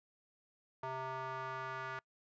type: tone with band-pass filter sweep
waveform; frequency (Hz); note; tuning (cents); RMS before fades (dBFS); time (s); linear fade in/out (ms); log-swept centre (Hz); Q
square; 131.2; C3; +5; -42; 0.83-1.99; 2; 930 to 1400; 2.4
effects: noise-tail reverb RT60 0.1 s tail -25 dB re dry + resampled to 16000 Hz